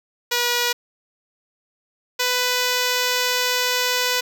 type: tone pair in turn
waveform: 5% pulse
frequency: 483.2 / 497.4 Hz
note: B4 / B4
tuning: -38 / +12 cents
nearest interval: minor second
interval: 50 cents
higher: second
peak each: -7 dBFS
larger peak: neither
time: 0.31-0.73 / 2.19-4.21 s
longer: second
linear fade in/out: 10 ms
effects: none